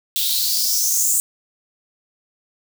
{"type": "noise with high-pass filter sweep", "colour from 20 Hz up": "blue", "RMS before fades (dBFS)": -19, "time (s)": [0.16, 1.2], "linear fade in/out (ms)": 0, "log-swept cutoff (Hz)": [3400, 7800], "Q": 5.1, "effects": []}